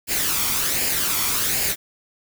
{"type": "noise with flanger", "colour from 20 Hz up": "white", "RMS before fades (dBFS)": -22, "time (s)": [0.07, 1.76], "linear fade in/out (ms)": 50, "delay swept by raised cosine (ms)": [0.41, 0.91], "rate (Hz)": 1.3, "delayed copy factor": 0.5, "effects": []}